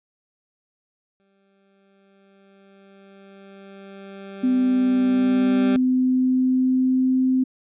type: tone with exponential growth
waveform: 20% pulse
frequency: 196.1 Hz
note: G3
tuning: 1 cent sharp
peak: -18 dBFS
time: 1.2-5.76 s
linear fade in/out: 0 ms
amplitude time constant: 990 ms
type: tone with pitch glide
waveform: sine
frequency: 254.4 to 258.7 Hz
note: C4 to C4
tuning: -48 to -19 cents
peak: -16 dBFS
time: 4.43-7.44 s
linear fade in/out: 10 ms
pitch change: +29 cents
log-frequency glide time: 5.45-7.17 s
effects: resampled to 8000 Hz